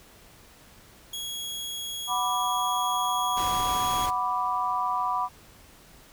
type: tone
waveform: sawtooth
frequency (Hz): 3322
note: G#7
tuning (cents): 0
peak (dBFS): -29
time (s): 1.13-4.06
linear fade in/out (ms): 5
type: chord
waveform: sine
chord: B minor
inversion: second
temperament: equal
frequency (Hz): 740 / 987.8 / 1174.7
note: F#5 / B5 / D6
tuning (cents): 0 / 0 / 0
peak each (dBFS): -31 / -27 / -29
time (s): 2.07-5.29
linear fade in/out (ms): 50
type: noise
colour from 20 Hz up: pink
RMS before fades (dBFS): -35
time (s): 3.36-4.11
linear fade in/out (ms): 20
effects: pink hiss -53 dBFS RMS until 6.12 s